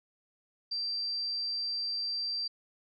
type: tone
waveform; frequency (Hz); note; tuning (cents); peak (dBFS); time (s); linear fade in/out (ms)
sine; 4699; D8; 0; -31; 0.71-2.48; 10
effects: none